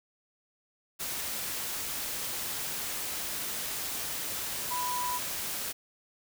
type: tone in noise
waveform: sine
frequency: 987.8 Hz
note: B5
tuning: in tune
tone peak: -31 dBFS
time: 4.7-5.19 s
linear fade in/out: 20 ms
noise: white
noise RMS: -35 dBFS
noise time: 0.99-5.73 s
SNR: +1 dB
effects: none